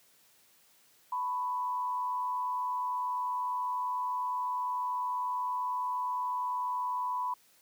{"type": "tone with frequency modulation", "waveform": "sine", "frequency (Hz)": 994, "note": "B5", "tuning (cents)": 11, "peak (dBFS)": -30, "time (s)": [1.12, 7.34], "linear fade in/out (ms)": 5, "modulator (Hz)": 99.4, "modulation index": 0.48, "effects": ["white hiss -64 dBFS RMS until 7.61 s", "high-pass 100 Hz 12 dB/octave"]}